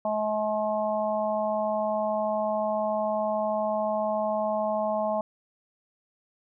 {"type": "harmonic tone", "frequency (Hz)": 213.6, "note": "G#3", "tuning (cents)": 49, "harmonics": [1, 3, 4, 5], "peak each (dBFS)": [-34, -26, -31, -35], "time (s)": [0.05, 5.21], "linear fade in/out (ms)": 2, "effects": []}